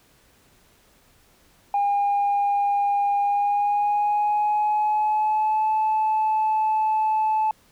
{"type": "tone with pitch glide", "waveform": "sine", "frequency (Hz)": [810, 868.1], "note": ["G#5", "A5"], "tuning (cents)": [-43, -24], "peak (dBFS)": -17, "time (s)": [1.74, 7.51], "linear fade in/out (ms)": 2, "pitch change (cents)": 119, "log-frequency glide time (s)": [3.21, 5.71], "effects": ["tanh soft clip ceiling -16 dBFS", "pink hiss -58 dBFS RMS until 7.71 s"]}